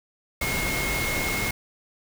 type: tone in noise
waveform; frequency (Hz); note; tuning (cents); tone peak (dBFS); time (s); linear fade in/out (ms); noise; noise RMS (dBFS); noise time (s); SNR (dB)
sine; 2158; C#7; -47; -28; 0.41-1.51; 5; pink; -28; 0.41-1.51; -3
effects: none